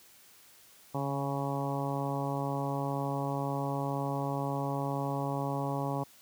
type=harmonic tone with a mistuned harmonic; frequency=139 Hz; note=C#3; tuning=5 cents sharp; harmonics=1 / 2 / 3 / 4 / 5 / 6 / 7 / 8; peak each=-34 / -37 / -41 / -39 / -41 / -39 / -41 / -43 dBFS; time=0.94-6.04 s; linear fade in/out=10 ms; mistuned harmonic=1; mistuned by=+25 cents; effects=white hiss -58 dBFS RMS until 6.21 s + high-pass 60 Hz 12 dB/octave